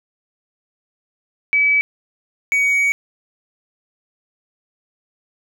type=tone pair in turn; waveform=sine / triangle; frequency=2290 / 2251 Hz; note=D7 / C#7; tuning=-44 / +26 cents; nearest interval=unison; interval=30 cents; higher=first; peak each=-12 dBFS; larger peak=neither; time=1.53-1.81 / 2.52-2.92 s; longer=second; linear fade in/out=0 ms; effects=none